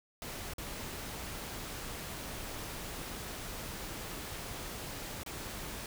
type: noise with dropouts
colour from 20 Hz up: pink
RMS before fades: -42 dBFS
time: 0.22-5.86 s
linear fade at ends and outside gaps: 1 ms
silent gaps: 0.536-0.582 / 5.234-5.262 s
effects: none